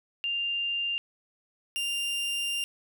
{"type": "tone pair in turn", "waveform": ["sine", "40% pulse"], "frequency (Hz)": [2794, 2794], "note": ["F7", "F7"], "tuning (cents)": [0, 0], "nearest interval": "unison", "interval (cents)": 0, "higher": "neither", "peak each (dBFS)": -27, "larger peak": "neither", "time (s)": [[0.24, 0.98], [1.76, 2.64]], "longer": "second", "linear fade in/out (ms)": 0, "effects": []}